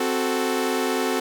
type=chord; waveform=sawtooth; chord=F# diminished; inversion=second; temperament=equal; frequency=261.6 / 370 / 440 Hz; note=C4 / F#4 / A4; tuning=0 / 0 / 0 cents; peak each=-22 dBFS; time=0-1.2 s; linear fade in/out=5 ms; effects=none